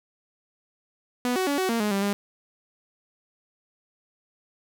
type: tone with pitch steps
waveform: sawtooth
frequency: 246.8 / 373.9 / 284.5 / 375 / 231.1 / 209.6 / 197.5 / 202 Hz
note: B3 / F#4 / C#4 / F#4 / A#3 / G#3 / G3 / G#3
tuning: -1 / +18 / +45 / +23 / -15 / +16 / +13 / -48 cents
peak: -19 dBFS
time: 1.25-2.13 s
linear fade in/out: 0 ms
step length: 110 ms
effects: none